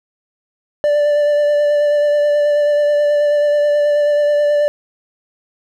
triangle tone with vibrato, 587.3 Hz, D5, in tune, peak -9 dBFS, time 0.84-4.68 s, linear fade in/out 0 ms, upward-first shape sine, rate 9.3 Hz, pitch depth 15 cents each way, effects none

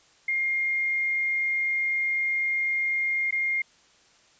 sine tone with dropouts, 2124 Hz, C7, 25 cents sharp, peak -23 dBFS, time 0.28-3.62 s, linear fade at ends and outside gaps 5 ms, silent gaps 3.309-3.324 s, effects white hiss -59 dBFS RMS until 4.39 s + resampled to 16000 Hz

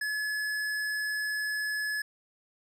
sine tone with hard clipping, 1707 Hz, G#6, 47 cents sharp, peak -31 dBFS, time 0.01-2.02 s, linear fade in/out 5 ms, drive 14 dB, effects none

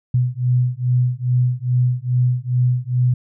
sine beating tone pair, 123.47 / 125.87 Hz, B2 / B2, 0 / +33 cents, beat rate 2.4 Hz, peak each -18 dBFS, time 0.14-3.14 s, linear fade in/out 5 ms, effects none

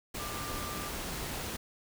sine tone in noise, 1188 Hz, D6, 20 cents sharp, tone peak -42 dBFS, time 0.19-0.89 s, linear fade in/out 10 ms, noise pink, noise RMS -38 dBFS, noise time 0.14-1.57 s, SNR -7 dB, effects none

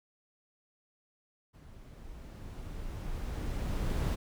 brown noise with level ramp, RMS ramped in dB -52 to -29 dBFS, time 1.53-4.16 s, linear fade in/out 20 ms, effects none

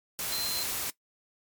sine tone in noise, 4117 Hz, C8, 29 cents flat, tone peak -33 dBFS, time 0.32-0.63 s, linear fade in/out 0 ms, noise white, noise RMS -33 dBFS, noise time 0.19-0.9 s, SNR -3 dB, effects noise-tail reverb RT60 0.1 s tail -18 dB re dry + MP3 96 kbps

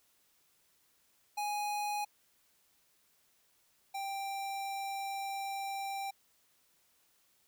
square tone pair in turn, 830 / 786.4 Hz, G#5 / G5, -1 / +5 cents, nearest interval minor second, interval 94 cents, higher first, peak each -34 / -37 dBFS, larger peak first, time 1.37-2.05 / 3.94-6.11 s, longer second, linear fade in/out 10 ms, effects white hiss -71 dBFS RMS until 7.47 s

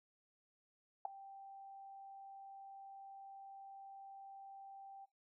sine tone with ADSR envelope, 784 Hz, G5, in tune, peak -31 dBFS, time 1.05-5.06 s, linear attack 4 ms, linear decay 5 ms, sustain -20 dB, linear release 21 ms, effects noise-tail reverb RT60 0.2 s tail -17 dB re dry

